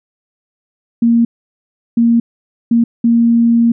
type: tone bursts at uneven times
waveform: sine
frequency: 233.1 Hz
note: A#3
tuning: in tune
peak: -7 dBFS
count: 4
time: 1.02-1.25 / 1.97-2.2 / 2.71-2.84 / 3.04-3.72 s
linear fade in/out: 5 ms
effects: none